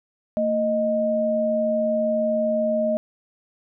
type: tone pair together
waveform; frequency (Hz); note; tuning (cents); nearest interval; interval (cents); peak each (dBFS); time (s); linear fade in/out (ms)
sine; 226.5 / 621; A#3 / D#5; -50 / -3; octave + perfect fourth; 1747; -25 / -20; 0.37-2.97; 0
effects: none